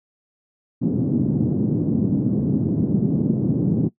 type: band-pass noise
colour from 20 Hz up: white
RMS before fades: -20 dBFS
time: 0.81-3.89 s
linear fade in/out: 20 ms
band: 120 to 280 Hz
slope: 24 dB/octave
effects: noise-tail reverb RT60 0.1 s tail -19 dB re dry